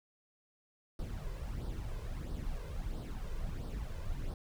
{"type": "noise with flanger", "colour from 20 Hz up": "brown", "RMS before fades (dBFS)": -39, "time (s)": [0.99, 4.34], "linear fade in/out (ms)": 2, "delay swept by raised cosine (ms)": [0.21, 2.01], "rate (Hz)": 1.5, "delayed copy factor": 0.6, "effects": []}